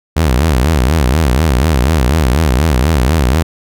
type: tone with vibrato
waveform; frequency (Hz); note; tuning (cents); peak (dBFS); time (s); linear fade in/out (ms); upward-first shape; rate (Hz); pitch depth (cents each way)
sawtooth; 70.6; C#2; +32; -5; 0.16-3.43; 10; sine; 4.1; 280
effects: none